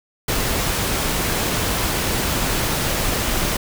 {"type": "noise", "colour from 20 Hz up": "pink", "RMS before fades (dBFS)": -21, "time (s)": [0.28, 3.57], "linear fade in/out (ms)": 5, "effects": []}